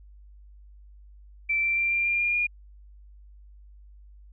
sine tone with pitch steps, 2335 / 2350 / 2365 / 2380 / 2395 / 2410 / 2426 Hz, D7 / D7 / D7 / D7 / D7 / D7 / D#7, -11 / +1 / +12 / +22 / +33 / +44 / -44 cents, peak -22 dBFS, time 1.49-2.47 s, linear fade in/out 10 ms, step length 140 ms, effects added 50 Hz sine -47 dBFS peak until 4.32 s

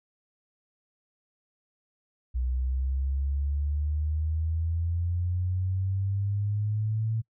sine exponential sweep, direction up, 61.74 to 112.8 Hz, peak -25 dBFS, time 2.34-7.22 s, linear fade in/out 20 ms, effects noise-tail reverb RT60 0.1 s tail -26 dB re dry

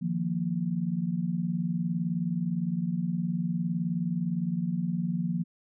sine chord, Eb suspended second, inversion none, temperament just, 155.56 / 175.01 / 233.3 Hz, Eb3 / F3 / Bb3, 0 / +4 / +2 cents, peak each -34 / -28 / -34 dBFS, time 0.01-5.44 s, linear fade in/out 20 ms, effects none

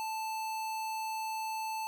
square tone, 880 Hz, A5, in tune, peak -35 dBFS, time 0-1.87 s, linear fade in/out 0 ms, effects 12-bit

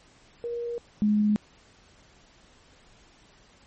sine tone pair in turn, 473.5 / 209.8 Hz, A#4 / G#3, +27 / +18 cents, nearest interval octave + major second, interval 1409 cents, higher first, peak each -29 / -19 dBFS, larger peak second, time 0.44-0.78 / 1.02-1.36 s, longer neither, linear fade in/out 0 ms, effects pink hiss -57 dBFS RMS until 3.66 s + MP3 32 kbps

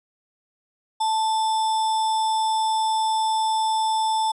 sine tone with sample-and-hold, 880 Hz, A5, in tune, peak -19 dBFS, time 1-4.32 s, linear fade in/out 10 ms, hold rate 4410 Hz, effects resampled to 22050 Hz

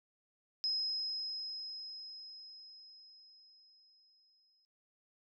sine tone with exponential decay, 5110 Hz, D#8, 45 cents sharp, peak -31 dBFS, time 0.64-4.65 s, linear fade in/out 0 ms, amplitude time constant 870 ms, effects noise-tail reverb RT60 0.3 s tail -22 dB re dry

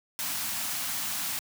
white band-stop noise, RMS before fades -32 dBFS, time 0.19-1.39 s, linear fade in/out 0 ms, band 310 to 620 Hz, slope 48 dB/octave, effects high-pass 100 Hz 12 dB/octave

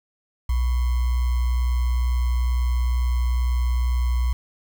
sine tone with sample-and-hold, 61.1 Hz, B1, 18 cents flat, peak -18 dBFS, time 0.49-4.33 s, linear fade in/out 5 ms, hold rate 1050 Hz, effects none

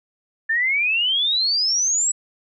sine exponential sweep, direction up, 1760 to 7902 Hz, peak -17 dBFS, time 0.49-2.12 s, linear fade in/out 10 ms, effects none

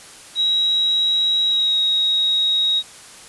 sine tone with pitch glide, 3844 to 3789 Hz, B7 to A#7, -48 to +27 cents, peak -15 dBFS, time 0.35-2.83 s, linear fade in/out 50 ms, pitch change -25 cents, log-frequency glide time 1.44-1.77 s, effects white hiss -41 dBFS RMS until 3.28 s + resampled to 24000 Hz

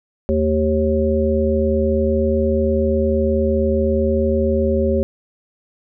harmonic tone with a mistuned harmonic, 77.78 Hz, D#2, in tune, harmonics 1 / 3 / 5 / 7, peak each -20 / -20 / -20 / -20 dBFS, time 0.29-5.03 s, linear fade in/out 0 ms, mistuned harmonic 3, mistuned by -64 cents, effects none

